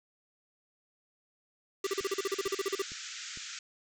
square tone bursts, 392 Hz, G4, in tune, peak -29 dBFS, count 15, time 1.84-2.821 s, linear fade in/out 5 ms, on 29 ms, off 39 ms
white band-pass noise, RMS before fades -43 dBFS, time 1.84-3.59 s, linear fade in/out 2 ms, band 1300 to 7400 Hz, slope 96 dB/octave
click train, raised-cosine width 3 ms, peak -37 dBFS, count 4, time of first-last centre 2.01-3.374 s, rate 2.2 Hz
effects none

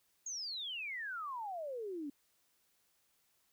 sine exponential sweep, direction down, 6720 to 273.4 Hz, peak -39 dBFS, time 0.26-2.1 s, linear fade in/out 5 ms, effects white hiss -75 dBFS RMS until 3.52 s

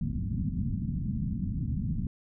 white low-pass noise, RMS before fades -31 dBFS, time 0.01-2.07 s, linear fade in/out 2 ms, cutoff 230 Hz, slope 48 dB/octave, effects none

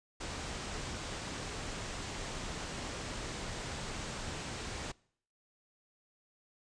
pink low-pass noise, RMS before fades -41 dBFS, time 0.2-4.92 s, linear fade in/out 10 ms, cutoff 8600 Hz, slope 48 dB/octave, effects noise-tail reverb RT60 0.6 s tail -24 dB re dry + resampled to 22050 Hz

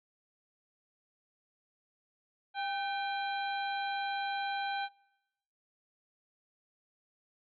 harmonic tone with a mistuned harmonic, 798 Hz, G5, 31 cents sharp, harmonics 1 / 2 / 3 / 4 / 5, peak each -34 / -39 / -45 / -46 / -45 dBFS, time 2.54-4.89 s, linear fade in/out 50 ms, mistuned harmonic 2, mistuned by -67 cents, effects noise-tail reverb RT60 0.9 s tail -24 dB re dry

